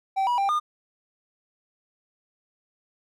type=tone with pitch steps; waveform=triangle; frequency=774 / 970 / 791 / 1215 Hz; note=G5 / B5 / G5 / D#6; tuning=-22 / -31 / +15 / -42 cents; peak=-19 dBFS; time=0.16-0.6 s; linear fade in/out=20 ms; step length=110 ms; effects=none